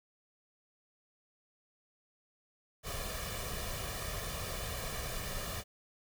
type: noise with comb filter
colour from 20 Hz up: pink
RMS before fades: -39 dBFS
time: 2.83-5.64 s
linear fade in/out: 50 ms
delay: 1.7 ms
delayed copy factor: +0.65
effects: none